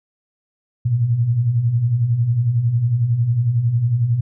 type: beating tone pair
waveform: sine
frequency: 110 / 121 Hz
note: A2 / B2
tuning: 0 / -35 cents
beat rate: 11 Hz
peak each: -23 / -15 dBFS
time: 0.85-4.21 s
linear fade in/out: 10 ms
effects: none